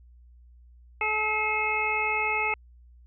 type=harmonic tone; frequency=430.2 Hz; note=A4; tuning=39 cents flat; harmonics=1 / 2 / 3 / 5 / 6; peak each=-35 / -30 / -34 / -28 / -29 dBFS; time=1.01-2.54 s; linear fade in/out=2 ms; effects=added 60 Hz sine -50 dBFS peak until 3.06 s